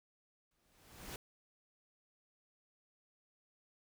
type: noise with exponential growth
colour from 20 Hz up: pink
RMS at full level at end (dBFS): -44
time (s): 0.51-1.16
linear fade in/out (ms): 2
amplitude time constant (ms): 140
effects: none